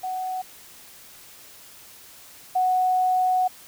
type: tone pair in turn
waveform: sine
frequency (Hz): 744 / 738.9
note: F#5 / F#5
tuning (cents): +9 / -3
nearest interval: unison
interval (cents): 12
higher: first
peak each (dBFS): -26 / -18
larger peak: second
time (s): 0.03-0.42 / 2.55-3.48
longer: second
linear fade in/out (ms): 10
effects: white hiss -47 dBFS RMS until 3.67 s